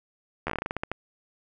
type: slowing click train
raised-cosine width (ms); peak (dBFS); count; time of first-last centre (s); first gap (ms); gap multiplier
0.5; -14; 13; 0.47-0.916; 12; 1.19
effects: none